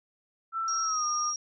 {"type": "tone with pitch glide", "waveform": "sine", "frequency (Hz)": [1334, 1216.2], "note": ["E6", "D#6"], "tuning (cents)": [20, -40], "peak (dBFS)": -28, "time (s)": [0.52, 1.34], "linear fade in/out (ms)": 50, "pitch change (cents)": -160, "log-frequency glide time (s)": [0.83, 1.05]}
{"type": "tone", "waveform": "sine", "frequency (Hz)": 5630, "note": "F8", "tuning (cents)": 13, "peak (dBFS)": -30, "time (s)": [0.68, 1.36], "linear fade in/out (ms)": 2}
{"effects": []}